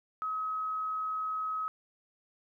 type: tone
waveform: sine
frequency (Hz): 1275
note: D#6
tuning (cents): +42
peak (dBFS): -31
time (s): 0.22-1.68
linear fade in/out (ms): 0
effects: 12-bit